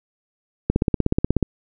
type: click train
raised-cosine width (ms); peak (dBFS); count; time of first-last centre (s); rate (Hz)
3; -4; 13; 0.7-1.427; 16.5
effects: none